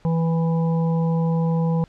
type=harmonic tone; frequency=164.81 Hz; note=E3; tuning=in tune; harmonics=1 / 3 / 5 / 6; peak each=-18 / -28 / -34 / -36 dBFS; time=0.05-1.84 s; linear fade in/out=0 ms; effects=pink hiss -56 dBFS RMS until 1.88 s + low-pass 5000 Hz 12 dB/octave